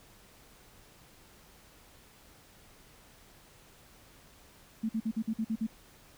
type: tone bursts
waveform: sine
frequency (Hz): 221.9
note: A3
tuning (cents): +15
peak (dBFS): -28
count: 8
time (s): 4.83-5.669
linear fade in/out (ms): 10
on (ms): 62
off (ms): 49
effects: pink hiss -58 dBFS RMS until 6.17 s